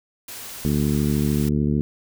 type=noise; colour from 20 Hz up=white; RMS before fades=-36 dBFS; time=0.28-1.49 s; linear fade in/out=5 ms
type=harmonic tone; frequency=73.42 Hz; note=D2; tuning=in tune; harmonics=1 / 2 / 3 / 4 / 5 / 6; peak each=-27 / -22 / -22 / -28 / -30 / -35 dBFS; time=0.65-1.81 s; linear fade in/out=0 ms
effects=none